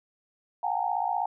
sine tone cluster, 722 / 778 / 834 / 914 Hz, F#5 / G5 / G#5 / A#5, -43 / -13 / +7 / -34 cents, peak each -31 dBFS, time 0.63-1.26 s, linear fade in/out 5 ms, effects none

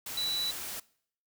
sine tone in noise, 3951 Hz, B7, in tune, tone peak -29 dBFS, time 0.17-0.51 s, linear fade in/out 5 ms, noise white, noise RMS -39 dBFS, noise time 0.06-0.8 s, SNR +7 dB, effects noise-tail reverb RT60 0.6 s tail -22 dB re dry

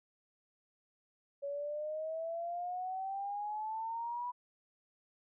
sine exponential sweep, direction up, 559 to 987 Hz, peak -36 dBFS, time 1.42-4.32 s, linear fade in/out 20 ms, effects none

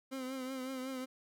30% pulse tone with vibrato, 260.9 Hz, C4, 5 cents flat, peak -36 dBFS, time 0.11-1.06 s, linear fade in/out 20 ms, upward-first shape triangle, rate 5.4 Hz, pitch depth 55 cents each way, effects none

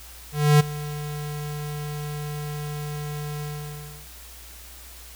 square tone with ADSR envelope, 148.3 Hz, D3, 17 cents sharp, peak -12 dBFS, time 0.32-4.09 s, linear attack 280 ms, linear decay 13 ms, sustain -18 dB, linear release 660 ms, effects added 60 Hz sine -45 dBFS peak until 5.15 s + white hiss -45 dBFS RMS until 5.15 s

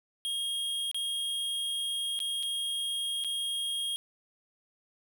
square tone with dropouts, 3254 Hz, G#7, 36 cents flat, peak -31 dBFS, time 0.25-3.96 s, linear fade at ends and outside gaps 0 ms, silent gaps 0.914-0.945 / 2.191-2.202 / 2.428-2.432 / 3.239-3.246 s, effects none

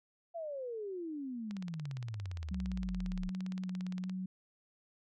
sine exponential sweep, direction down, 692 to 32.7 Hz, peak -38 dBFS, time 0.34-3.3 s, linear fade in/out 20 ms
click train, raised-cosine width 0.2 ms, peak -31 dBFS, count 46, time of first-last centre 1.51-4.096 s, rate 17.4 Hz
sine tone with vibrato, 185 Hz, F#3, in tune, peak -36 dBFS, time 2.51-4.26 s, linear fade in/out 5 ms, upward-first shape square, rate 1.3 Hz, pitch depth 12 cents each way
effects none

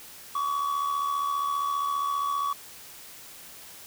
triangle tone with amplitude modulation, 1131 Hz, C#6, 34 cents sharp, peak -21 dBFS, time 0.35-2.53 s, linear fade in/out 5 ms, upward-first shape sine, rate 75 Hz, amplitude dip 55%, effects white hiss -46 dBFS RMS until 3.86 s

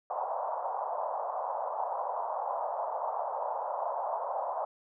white band-pass noise, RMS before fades -34 dBFS, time 0.1-4.65 s, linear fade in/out 2 ms, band 570 to 1000 Hz, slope 48 dB/octave, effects none

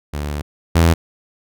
sawtooth tone pair in turn, 73.42 / 83.08 Hz, D2 / E2, 0 / +14 cents, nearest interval major second, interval 214 cents, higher second, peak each -18 / -6 dBFS, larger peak second, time 0.13-0.42 / 0.75-0.94 s, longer first, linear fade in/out 10 ms, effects none

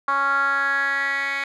10% pulse tone with band-pass filter sweep, 277.2 Hz, C#4, in tune, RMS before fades -22 dBFS, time 0.08-1.44 s, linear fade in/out 2 ms, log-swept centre 1200 to 2300 Hz, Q 5.5, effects none

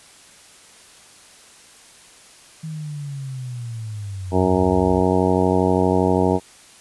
sine linear sweep, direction down, 160.5 to 61.74 Hz, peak -27 dBFS, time 2.63-5.02 s, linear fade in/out 10 ms
harmonic tone, 92.5 Hz, F#2, in tune, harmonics 1 / 2 / 3 / 4 / 5 / 6 / 7 / 8 / 9 / 10, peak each -24 / -22 / -22 / -22 / -22 / -30 / -25 / -32 / -26 / -28 dBFS, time 4.31-6.4 s, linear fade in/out 50 ms
effects white hiss -47 dBFS RMS until 6.8 s + resampled to 24000 Hz

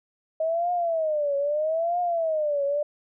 sine tone with vibrato, 631 Hz, D#5, 24 cents sharp, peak -22 dBFS, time 0.4-2.83 s, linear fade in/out 5 ms, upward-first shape triangle, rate 0.78 Hz, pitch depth 220 cents each way, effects none

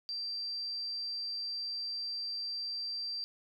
sine tone, 4699 Hz, D8, in tune, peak -35 dBFS, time 0.09-3.24 s, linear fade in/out 0 ms, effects 11-bit

